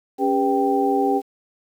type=tone cluster; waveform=sine; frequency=277.2 / 401.5 / 493.5 / 784 Hz; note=C#4 / G4 / B4 / G5; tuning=0 / +41 / -1 / 0 cents; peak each=-22 / -21 / -27 / -21 dBFS; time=0.18-1.22 s; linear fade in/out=50 ms; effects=8-bit